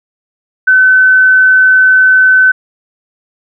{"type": "tone", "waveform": "sine", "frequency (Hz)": 1518, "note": "F#6", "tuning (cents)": 44, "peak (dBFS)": -3, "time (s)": [0.67, 2.52], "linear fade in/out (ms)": 10, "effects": []}